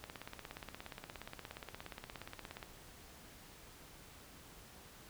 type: click train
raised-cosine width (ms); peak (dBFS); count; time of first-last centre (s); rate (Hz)
0.3; -29; 45; 0.04-2.628; 17
effects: pink hiss -57 dBFS RMS until 5.09 s